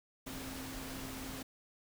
sine tone in noise, 263.8 Hz, C4, 14 cents sharp, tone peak -46 dBFS, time 0.26-1.43 s, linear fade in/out 10 ms, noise pink, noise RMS -45 dBFS, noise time 0.26-1.43 s, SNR -4 dB, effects none

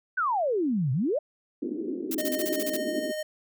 sine exponential two-way sweep, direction down then up, 1568 to 120.9 to 658 Hz, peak -23 dBFS, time 0.17-1.19 s, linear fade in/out 10 ms, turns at 0.92 s
white band-pass noise, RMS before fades -32 dBFS, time 1.62-3.12 s, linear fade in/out 10 ms, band 240 to 380 Hz, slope 48 dB/octave
blue noise bursts, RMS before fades -32 dBFS, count 10, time 2.11-2.769 s, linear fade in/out 5 ms, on 38 ms, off 31 ms
square tone with tremolo, 615 Hz, D#5, 20 cents flat, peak -29 dBFS, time 2.18-3.23 s, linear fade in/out 5 ms, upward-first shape triangle, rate 13 Hz, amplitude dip 40%
effects none

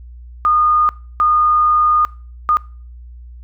sine tone bursts at uneven times, 1224 Hz, D#6, 29 cents flat, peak -10 dBFS, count 3, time 0.45-0.89 / 1.2-2.05 / 2.49-2.57 s, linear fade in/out 0 ms, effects noise-tail reverb RT60 0.4 s tail -22 dB re dry + added 60 Hz sine -33 dBFS peak until 3.43 s

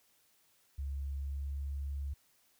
sine tone with pitch glide, 69.3 to 70.02 Hz, C#2 to C#2, 0 to +18 cents, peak -35 dBFS, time 0.78-2.14 s, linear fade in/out 10 ms, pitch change +18 cents, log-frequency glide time 1.21-1.56 s, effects white hiss -70 dBFS RMS until 2.59 s

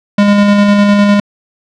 square tone with tremolo, 203.9 Hz, G#3, 32 cents flat, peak -5 dBFS, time 0.18-1.2 s, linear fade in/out 5 ms, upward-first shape square, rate 9.9 Hz, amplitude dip 25%, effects low-pass 4000 Hz 12 dB/octave

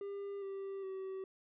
triangle tone with pitch steps, 400 / 390.9 / 381.9 Hz, G4 / G4 / G4, +35 / -5 / -45 cents, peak -38 dBFS, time 0.01-1.24 s, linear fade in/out 2 ms, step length 410 ms, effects resampled to 8000 Hz

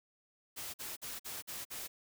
white noise bursts, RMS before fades -43 dBFS, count 6, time 0.56-1.88 s, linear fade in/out 20 ms, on 180 ms, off 48 ms, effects none

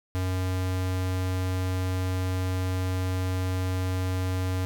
square tone, 92.5 Hz, F#2, in tune, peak -26 dBFS, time 0.15-4.65 s, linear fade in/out 0 ms, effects none

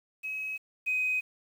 sine tone pair in turn, 2554 / 2514 Hz, D#7 / D#7, +45 / +17 cents, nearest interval unison, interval 28 cents, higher first, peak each -32 / -25 dBFS, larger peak second, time 0.23-0.58 / 0.86-1.21 s, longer neither, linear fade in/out 20 ms, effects tanh soft clip ceiling -21 dBFS + 9-bit

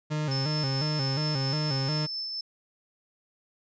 40% pulse tone with vibrato, 143.1 Hz, D3, 45 cents flat, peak -26 dBFS, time 0.1-2.07 s, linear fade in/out 20 ms, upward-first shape square, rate 2.8 Hz, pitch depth 110 cents each way
sine tone with tremolo, 5274 Hz, E8, in tune, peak -30 dBFS, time 0.31-2.41 s, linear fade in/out 5 ms, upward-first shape triangle, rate 4.4 Hz, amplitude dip 30%
effects resampled to 16000 Hz

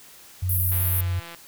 sine tone with vibrato, 91.3 Hz, F#2, 23 cents flat, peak -22 dBFS, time 0.42-1.2 s, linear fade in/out 10 ms, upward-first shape sine, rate 2.1 Hz, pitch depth 8 cents each way
white band-pass noise, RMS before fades -26 dBFS, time 0.49-1.01 s, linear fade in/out 5 ms, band 11000 to 16000 Hz, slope 48 dB/octave
click train, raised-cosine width 0.3 ms, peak -24 dBFS, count 107, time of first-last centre 0.72-1.347 s, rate 169 Hz
effects white hiss -48 dBFS RMS until 1.47 s

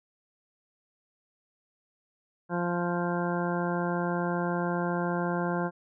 harmonic tone, 174.61 Hz, F3, in tune, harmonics 1 / 2 / 3 / 4 / 5 / 6 / 8 / 9, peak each -30 / -33 / -35 / -36 / -37 / -38 / -39 / -40 dBFS, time 2.49-5.71 s, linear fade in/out 50 ms, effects none

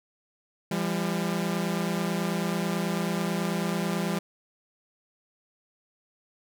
sawtooth tone pair together, 170.83 / 200 Hz, F3 / G3, -38 / +35 cents, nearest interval minor third, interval 273 cents, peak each -25 dBFS, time 0.71-4.19 s, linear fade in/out 5 ms, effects none

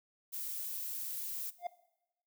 violet noise, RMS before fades -40 dBFS, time 0.32-1.51 s, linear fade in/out 20 ms
triangle tone with exponential growth, 703 Hz, F5, 11 cents sharp, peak -29 dBFS, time 1.58-1.67 s, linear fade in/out 5 ms, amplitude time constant 19 ms
effects noise-tail reverb RT60 0.9 s tail -18 dB re dry

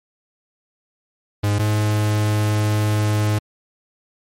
45% pulse tone pair in turn, 103 / 105.83 Hz, G#2 / G#2, -14 / +33 cents, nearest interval unison, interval 47 cents, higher second, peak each -16 dBFS, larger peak neither, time 1.43-1.59 / 1.59-3.39 s, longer second, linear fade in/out 10 ms, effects MP3 64 kbps

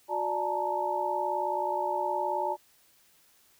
sine tone cluster, 363.4 / 590 / 863 / 922 Hz, F#4 / D5 / A5 / A#5, -31 / +8 / -34 / -19 cents, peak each -36 / -33 / -31 / -32 dBFS, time 0.08-2.57 s, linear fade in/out 50 ms, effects white hiss -63 dBFS RMS until 3.59 s

